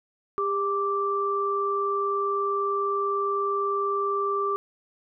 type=tone pair together; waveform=sine; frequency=400.9 / 1172 Hz; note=G4 / D6; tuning=+39 / -4 cents; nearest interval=octave + perfect fifth; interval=1857 cents; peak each=-27 / -25 dBFS; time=0.38-4.56 s; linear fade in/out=0 ms; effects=none